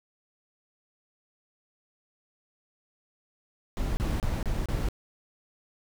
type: noise bursts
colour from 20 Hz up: brown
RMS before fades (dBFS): -28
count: 5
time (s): 3.77-4.886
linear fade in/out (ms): 0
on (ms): 200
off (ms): 29
effects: none